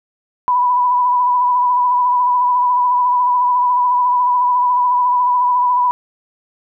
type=tone with vibrato; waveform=sine; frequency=987.8 Hz; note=B5; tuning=in tune; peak=-11 dBFS; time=0.48-5.91 s; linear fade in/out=0 ms; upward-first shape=sine; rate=14 Hz; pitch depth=29 cents each way; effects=none